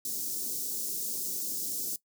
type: band-stop noise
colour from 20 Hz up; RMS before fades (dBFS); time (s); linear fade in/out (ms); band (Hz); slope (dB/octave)
white; -34; 0.05-1.96; 2; 410 to 5300; 24
effects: noise-tail reverb RT60 0.1 s tail -19 dB re dry + high-pass 200 Hz 12 dB/octave